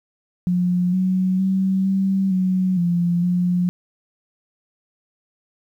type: tone with pitch steps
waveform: sine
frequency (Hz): 178.7 / 186 / 190.5 / 192.9 / 185.6 / 173.4 / 178.2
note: F3 / F#3 / G3 / G3 / F#3 / F3 / F3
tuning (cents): +40 / +9 / -49 / -28 / +6 / -12 / +35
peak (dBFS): -16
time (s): 0.47-3.69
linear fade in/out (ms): 0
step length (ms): 460
effects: 9-bit